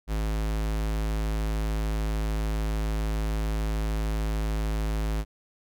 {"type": "tone", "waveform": "square", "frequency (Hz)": 53.4, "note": "G#1", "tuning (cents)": 49, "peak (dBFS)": -26, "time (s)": [0.07, 5.25], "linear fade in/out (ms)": 50, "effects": []}